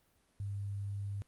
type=tone with quantisation; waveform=sine; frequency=100.2 Hz; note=G2; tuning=38 cents sharp; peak=-36 dBFS; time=0.4-1.22 s; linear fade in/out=0 ms; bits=11; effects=pink hiss -72 dBFS RMS until 1.27 s + Opus 32 kbps